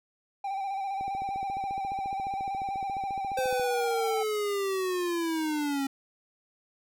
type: tone with vibrato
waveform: triangle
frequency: 784 Hz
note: G5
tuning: in tune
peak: -28 dBFS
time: 0.44-4.23 s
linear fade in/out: 5 ms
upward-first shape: square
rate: 15 Hz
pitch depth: 33 cents each way
type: click train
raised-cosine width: 2 ms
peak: -30 dBFS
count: 38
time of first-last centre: 1.01-3.597 s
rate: 14.3 Hz
type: linear sweep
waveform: square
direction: down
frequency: 520 to 270 Hz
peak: -28 dBFS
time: 3.37-5.87 s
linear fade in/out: 5 ms
effects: none